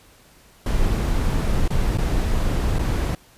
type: noise with dropouts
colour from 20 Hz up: brown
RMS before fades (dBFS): -20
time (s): 0.66-3.15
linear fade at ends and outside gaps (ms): 2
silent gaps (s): 1.679-1.704 / 1.974-1.984 / 2.786-2.792
effects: pink hiss -52 dBFS RMS until 3.37 s + resampled to 32000 Hz